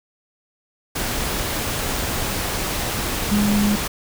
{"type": "tone in noise", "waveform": "sine", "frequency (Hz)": 206.5, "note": "G#3", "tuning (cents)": -10, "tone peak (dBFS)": -16, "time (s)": [3.31, 3.76], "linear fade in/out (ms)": 10, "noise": "pink", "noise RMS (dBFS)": -24, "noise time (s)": [0.95, 3.88], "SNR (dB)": 5, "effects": []}